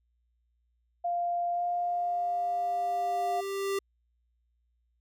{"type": "tone with pitch glide", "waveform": "sine", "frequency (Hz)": [697, 703.5], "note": ["F5", "F5"], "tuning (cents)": [-4, 12], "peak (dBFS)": -27, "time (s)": [1.04, 3.41], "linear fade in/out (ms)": 10, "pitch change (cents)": 16, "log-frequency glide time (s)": [1.53, 1.63]}
{"type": "tone with exponential growth", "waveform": "square", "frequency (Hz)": 393.7, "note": "G4", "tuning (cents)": 8, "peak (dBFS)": -28, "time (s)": [1.53, 3.79], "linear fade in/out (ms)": 5, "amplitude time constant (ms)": 490}
{"effects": ["added 59 Hz sine -70 dBFS peak until 5 s"]}